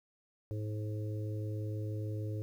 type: harmonic tone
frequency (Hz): 106.5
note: G#2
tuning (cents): +44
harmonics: 1 / 3 / 4 / 5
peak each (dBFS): -35 / -45 / -47 / -49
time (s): 0.51-2.42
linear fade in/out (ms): 0
effects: 11-bit